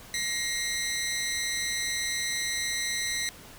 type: ring-modulated tone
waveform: 15% pulse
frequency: 2000 Hz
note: B6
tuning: 21 cents sharp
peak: -19 dBFS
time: 0.14-3.29 s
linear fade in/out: 0 ms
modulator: 112 Hz
effects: pink hiss -48 dBFS RMS until 3.58 s